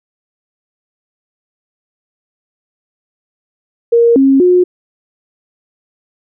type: tone with pitch steps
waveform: sine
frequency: 467.9 / 270.4 / 360.2 Hz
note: A#4 / C#4 / F#4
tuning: +6 / -43 / -46 cents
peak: -5 dBFS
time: 3.92-4.64 s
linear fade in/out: 10 ms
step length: 240 ms
effects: none